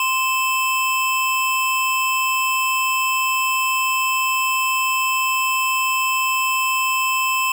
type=tone pair together; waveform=square; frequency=1041 / 2626 Hz; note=C6 / E7; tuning=-9 / -7 cents; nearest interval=octave + major third; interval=1602 cents; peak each=-21 dBFS; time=0-7.52 s; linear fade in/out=2 ms; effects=none